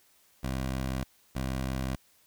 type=tone pair in turn; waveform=15% pulse; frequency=65.41 / 65.41 Hz; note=C2 / C2; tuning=0 / 0 cents; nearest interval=unison; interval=0 cents; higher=neither; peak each=-24 dBFS; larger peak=neither; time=0.43-1.04 / 1.35-1.96 s; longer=neither; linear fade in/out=10 ms; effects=white hiss -64 dBFS RMS until 2.26 s